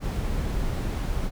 brown noise, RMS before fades -27 dBFS, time 0-1.31 s, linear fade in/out 50 ms, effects none

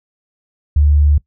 sine tone, 73.42 Hz, D2, in tune, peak -8 dBFS, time 0.76-1.18 s, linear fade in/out 5 ms, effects noise-tail reverb RT60 0.1 s tail -20 dB re dry

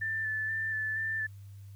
sine tone with vibrato, 1762 Hz, A6, 2 cents sharp, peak -30 dBFS, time 0.01-1.27 s, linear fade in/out 10 ms, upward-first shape square, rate 2.1 Hz, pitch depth 16 cents each way, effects added 99 Hz sine -45 dBFS peak until 1.75 s + white hiss -67 dBFS RMS until 1.75 s

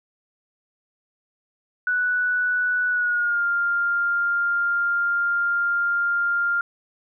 sine tone with pitch glide, 1480 to 1399.4 Hz, F#6 to F6, 0 to +3 cents, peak -19 dBFS, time 1.87-6.61 s, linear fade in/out 2 ms, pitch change -97 cents, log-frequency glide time 2.89-3.45 s, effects none

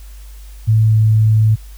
sine tone with pitch glide, 110 to 109.11 Hz, A2 to A2, 0 to -14 cents, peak -8 dBFS, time 0.67-1.56 s, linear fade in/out 20 ms, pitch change -14 cents, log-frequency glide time 0.85-0.98 s, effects added 50 Hz sine -32 dBFS peak until 1.77 s + white hiss -47 dBFS RMS until 1.77 s

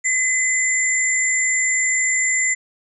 sine tone pair together, 2031 / 7233 Hz, B6 / A8, +48 / +47 cents, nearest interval octave + minor seventh, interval 2199 cents, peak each -19 dBFS, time 0.04-2.55 s, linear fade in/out 20 ms, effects none

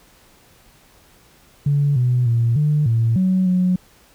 sine tone with pitch steps, 143.3 / 124.1 / 116.8 / 149.5 / 114.4 / 186.5 / 182.4 Hz, D3 / B2 / A#2 / D3 / A#2 / F#3 / F#3, -42 / +9 / +4 / +31 / -32 / +14 / -24 cents, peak -13 dBFS, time 1.66-3.76 s, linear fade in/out 5 ms, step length 300 ms, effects tanh soft clip ceiling -9 dBFS + pink hiss -52 dBFS RMS until 4.14 s

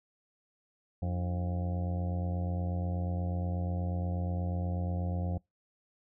harmonic tone with a mistuned harmonic, 88.3 Hz, F2, 20 cents sharp, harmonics 1 / 2 / 3 / 4 / 5 / 6 / 7 / 8 / 9, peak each -31 / -36 / -46 / -51 / -53 / -45 / -52 / -46 / -53 dBFS, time 1.02-5.38 s, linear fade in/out 5 ms, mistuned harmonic 3, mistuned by +140 cents, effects noise-tail reverb RT60 0.2 s tail -26 dB re dry

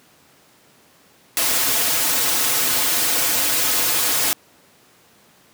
white noise with comb filter, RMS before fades -19 dBFS, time 1.37-4.33 s, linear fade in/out 0 ms, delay 5.1 ms, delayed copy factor -0.85, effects pink hiss -53 dBFS RMS until 5.53 s + high-pass 150 Hz 12 dB/octave

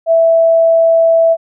sine tone, 659.3 Hz, E5, in tune, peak -6 dBFS, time 0.06-1.37 s, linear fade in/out 50 ms, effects none

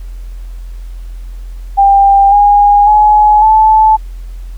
sine tone with pitch steps, 794 / 818.7 / 844.1 / 870.4 Hz, G5 / G#5 / G#5 / A5, +22 / -25 / +28 / -19 cents, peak -3 dBFS, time 1.77-3.97 s, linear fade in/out 20 ms, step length 550 ms, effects added 43 Hz sine -22 dBFS peak until 4.57 s + pink hiss -47 dBFS RMS until 4.57 s

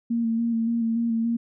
sine tone with vibrato, 230 Hz, A#3, 23 cents flat, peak -21 dBFS, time 0.1-1.37 s, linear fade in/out 10 ms, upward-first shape square, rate 3.5 Hz, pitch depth 22 cents each way, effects none

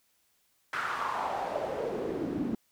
pink noise with band-pass filter sweep, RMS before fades -33 dBFS, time 0.73-2.55 s, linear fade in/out 2 ms, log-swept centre 1500 to 240 Hz, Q 3.7, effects white hiss -71 dBFS RMS until 2.71 s

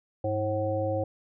harmonic tone with a mistuned harmonic, 107.6 Hz, A2, 38 cents flat, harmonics 1 / 3 / 5 / 7, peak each -31 / -34 / -28 / -35 dBFS, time 0.24-1.04 s, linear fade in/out 5 ms, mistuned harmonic 1, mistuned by -110 cents, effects none

